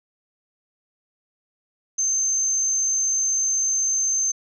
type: tone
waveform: sine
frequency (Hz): 6272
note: G8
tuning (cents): 0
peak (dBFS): -19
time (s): 1.98-4.32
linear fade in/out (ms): 10
effects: none